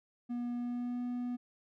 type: tone with pitch glide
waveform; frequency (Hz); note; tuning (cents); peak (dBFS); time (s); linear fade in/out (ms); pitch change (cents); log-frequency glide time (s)
triangle; 241.4 to 245.1; B3 to B3; -39 to -13; -32; 0.29-1.37; 20; +26; 0.54-1.02
effects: none